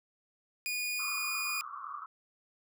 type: tone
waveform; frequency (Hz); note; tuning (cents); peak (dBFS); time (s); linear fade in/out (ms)
sawtooth; 2453; D#7; -25; -29; 0.66-1.61; 0
type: band-pass noise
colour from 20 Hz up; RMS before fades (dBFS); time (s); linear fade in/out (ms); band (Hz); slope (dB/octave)
pink; -43; 0.99-2.06; 2; 1100 to 1300; 96
effects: none